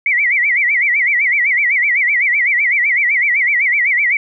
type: tone with vibrato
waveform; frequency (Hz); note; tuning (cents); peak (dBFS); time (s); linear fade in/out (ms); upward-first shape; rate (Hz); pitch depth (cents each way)
sine; 2116; C7; +19; -11; 0.06-4.17; 2; sine; 7.9; 180
effects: none